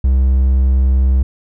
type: tone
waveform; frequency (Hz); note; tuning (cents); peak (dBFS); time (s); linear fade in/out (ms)
triangle; 65.41; C2; 0; -7; 0.04-1.23; 5
effects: none